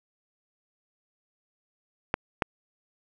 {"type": "clicks", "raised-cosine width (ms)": 0.5, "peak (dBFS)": -8, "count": 2, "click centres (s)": [2.141, 2.422], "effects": []}